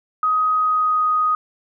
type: tone with pitch glide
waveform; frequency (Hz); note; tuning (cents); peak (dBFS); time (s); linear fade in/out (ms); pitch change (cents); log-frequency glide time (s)
sine; 1257 to 1247.6; D#6 to D#6; +17 to +4; -15; 0.23-1.35; 2; -13; 0.52-1.05
effects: none